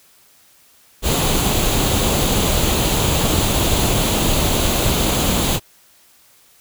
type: noise with comb filter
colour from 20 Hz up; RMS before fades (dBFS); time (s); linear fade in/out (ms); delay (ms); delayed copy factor
pink; -17; 1.02-5.6; 50; 0.28; +0.5
effects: white hiss -52 dBFS RMS until 6.6 s